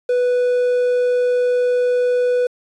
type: tone with quantisation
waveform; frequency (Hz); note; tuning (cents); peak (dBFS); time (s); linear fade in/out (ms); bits
triangle; 493.9; B4; 0; -12; 0.09-2.47; 5; 7
effects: resampled to 24000 Hz